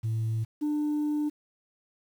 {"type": "tone pair in turn", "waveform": "sine", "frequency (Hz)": [111.7, 298.2], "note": ["A2", "D4"], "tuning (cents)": [27, 27], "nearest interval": "octave + perfect fourth", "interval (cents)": 1700, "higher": "second", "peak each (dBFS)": [-24, -23], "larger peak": "second", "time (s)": [[0.03, 0.45], [0.61, 1.3]], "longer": "second", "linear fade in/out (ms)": 20, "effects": ["tanh soft clip ceiling -24 dBFS", "9-bit"]}